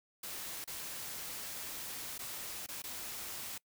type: noise with dropouts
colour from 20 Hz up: white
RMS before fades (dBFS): -43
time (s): 0.23-3.58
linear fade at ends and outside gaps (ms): 5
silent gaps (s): 0.643-0.675 / 2.18-2.19 / 2.664-2.686 / 2.821-2.838
effects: noise-tail reverb RT60 0.1 s tail -24 dB re dry